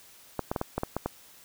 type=clicks; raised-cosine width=1 ms; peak=-14 dBFS; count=8; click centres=0.393 / 0.515 / 0.562 / 0.614 / 0.78 / 0.834 / 0.966 / 1.06 s; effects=white hiss -54 dBFS RMS until 1.44 s